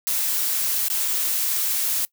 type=noise with dropouts; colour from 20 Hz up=blue; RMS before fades=-23 dBFS; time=0.07-2.05 s; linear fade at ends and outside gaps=0 ms; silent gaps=0.883-0.901 / 1.077-1.081 s; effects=noise-tail reverb RT60 0.1 s tail -22 dB re dry